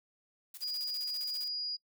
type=noise with tremolo; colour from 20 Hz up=blue; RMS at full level=-46 dBFS; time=0.54-1.48 s; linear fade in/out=5 ms; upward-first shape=square; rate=15 Hz; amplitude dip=75%
type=tone; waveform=sine; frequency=4882 Hz; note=D#8; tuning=34 cents flat; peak=-34 dBFS; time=0.61-1.77 s; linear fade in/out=20 ms
effects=noise-tail reverb RT60 0.1 s tail -23 dB re dry